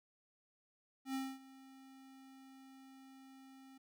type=tone with ADSR envelope; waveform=square; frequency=266.4 Hz; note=C4; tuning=31 cents sharp; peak=-37 dBFS; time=1.05-3.78 s; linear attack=94 ms; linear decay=240 ms; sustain=-20 dB; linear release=7 ms; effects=none